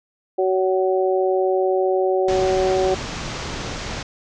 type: harmonic tone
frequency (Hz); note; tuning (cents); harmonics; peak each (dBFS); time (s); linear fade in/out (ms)
187.7; F#3; +25; 2 / 3 / 4; -18 / -22 / -24; 0.38-2.95; 10
type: low-pass noise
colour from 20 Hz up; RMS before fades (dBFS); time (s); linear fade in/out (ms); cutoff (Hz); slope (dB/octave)
pink; -29; 2.28-4.03; 5; 6900; 48
effects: none